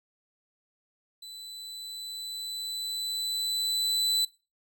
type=tone with level ramp; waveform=40% pulse; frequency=3994 Hz; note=B7; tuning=19 cents sharp; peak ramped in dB=-41 to -22 dBFS; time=1.22-4.25 s; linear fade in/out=5 ms; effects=noise-tail reverb RT60 0.3 s tail -19 dB re dry